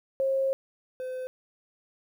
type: tone pair in turn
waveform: sine / triangle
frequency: 537 / 512.4 Hz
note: C5 / C5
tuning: +45 / -36 cents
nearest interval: minor second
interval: 81 cents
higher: first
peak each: -23 / -30 dBFS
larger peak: first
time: 0.2-0.53 / 1-1.27 s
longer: first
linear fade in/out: 0 ms
effects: 10-bit